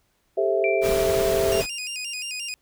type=chord; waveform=sine; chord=A minor seventh; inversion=third; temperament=just; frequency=396 / 440 / 528 / 660 Hz; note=G4 / A4 / C5 / E5; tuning=+18 / 0 / +16 / +2 cents; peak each=-23 / -27 / -28 / -23 dBFS; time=0.37-1.62 s; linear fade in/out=10 ms
type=tone with exponential decay; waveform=sine; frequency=2349 Hz; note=D7; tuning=in tune; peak=-23 dBFS; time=0.64-1.43 s; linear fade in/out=1 ms; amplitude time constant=170 ms
type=noise; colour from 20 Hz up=pink; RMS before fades=-29 dBFS; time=0.81-1.67 s; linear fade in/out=50 ms
type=tone with vibrato; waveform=20% pulse; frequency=2637 Hz; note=E7; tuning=in tune; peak=-24 dBFS; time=1.52-2.54 s; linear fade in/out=0 ms; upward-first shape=square; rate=5.7 Hz; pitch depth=100 cents each way
effects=pink hiss -68 dBFS RMS until 2.61 s